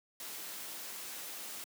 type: noise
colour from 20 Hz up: white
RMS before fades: -44 dBFS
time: 0.2-1.64 s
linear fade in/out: 2 ms
effects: high-pass 200 Hz 12 dB/octave

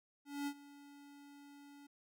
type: tone with ADSR envelope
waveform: square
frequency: 285.1 Hz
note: C#4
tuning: 49 cents sharp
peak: -37 dBFS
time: 0.25-1.87 s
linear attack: 220 ms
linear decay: 64 ms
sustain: -19 dB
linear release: 8 ms
effects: none

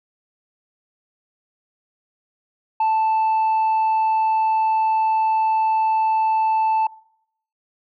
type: tone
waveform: sine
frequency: 880 Hz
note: A5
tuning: in tune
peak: -13 dBFS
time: 2.8-6.87 s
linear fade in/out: 5 ms
effects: noise-tail reverb RT60 0.7 s tail -24 dB re dry + tanh soft clip ceiling -15 dBFS

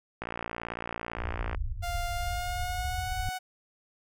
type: click train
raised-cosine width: 0.5 ms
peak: -19 dBFS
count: 78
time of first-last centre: 0.22-1.548 s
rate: 58 Hz
type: low-pass noise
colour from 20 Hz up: pink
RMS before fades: -34 dBFS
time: 1.17-3.29 s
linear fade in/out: 2 ms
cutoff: 110 Hz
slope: 96 dB/octave
type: tone with pitch glide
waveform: sawtooth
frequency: 700 to 741.6 Hz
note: F5 to F#5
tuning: +4 to +4 cents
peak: -29 dBFS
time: 1.82-3.39 s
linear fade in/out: 20 ms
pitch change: +100 cents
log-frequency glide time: 2.12-3.13 s
effects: none

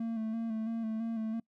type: tone with vibrato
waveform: triangle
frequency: 224.3 Hz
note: A3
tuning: 34 cents sharp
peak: -30 dBFS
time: 0-1.4 s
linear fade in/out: 5 ms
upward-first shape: square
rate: 3 Hz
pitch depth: 30 cents each way
effects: noise-tail reverb RT60 0.1 s tail -25 dB re dry

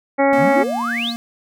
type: harmonic tone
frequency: 276.3 Hz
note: C#4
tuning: 6 cents flat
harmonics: 1 / 2 / 3 / 4 / 5 / 6 / 7 / 8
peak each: -18 / -15 / -18 / -29 / -26 / -36 / -25 / -26 dBFS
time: 0.18-0.64 s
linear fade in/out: 20 ms
type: tone with pitch glide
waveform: square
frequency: 238.2 to 234.1 Hz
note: A#3 to A#3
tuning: +38 to +8 cents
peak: -25 dBFS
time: 0.33-1.16 s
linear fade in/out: 0 ms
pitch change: -30 cents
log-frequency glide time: 0.52-0.98 s
type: exponential sweep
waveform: sine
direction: up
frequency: 122.1 to 4699 Hz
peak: -20 dBFS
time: 0.37-1.14 s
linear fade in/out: 50 ms
effects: none

